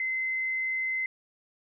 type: tone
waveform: sine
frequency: 2058 Hz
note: C7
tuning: 29 cents flat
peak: -27 dBFS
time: 0-1.06 s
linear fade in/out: 2 ms
effects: none